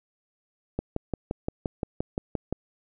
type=click train; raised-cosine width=2 ms; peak=-14 dBFS; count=11; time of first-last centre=0.79-2.526 s; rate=5.76 Hz; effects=none